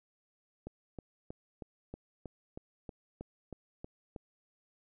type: click train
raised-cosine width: 2 ms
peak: -29 dBFS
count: 12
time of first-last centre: 0.67-4.162 s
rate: 3.15 Hz
effects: none